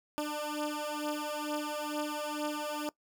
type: beating tone pair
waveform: 15% pulse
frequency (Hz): 297.6 / 299.8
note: D4 / D4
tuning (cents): +23 / +36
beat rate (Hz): 2.2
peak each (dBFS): -30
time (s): 0.18-2.89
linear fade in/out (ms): 0
effects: noise-tail reverb RT60 0.1 s tail -21 dB re dry